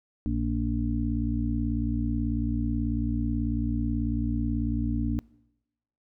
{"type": "harmonic tone", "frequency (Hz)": 58.27, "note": "A#1", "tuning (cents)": 0, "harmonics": [1, 2, 4, 5], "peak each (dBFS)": [-29, -32, -30, -31], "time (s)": [0.26, 5.19], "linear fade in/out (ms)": 0, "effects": ["noise-tail reverb RT60 0.9 s tail -23 dB re dry"]}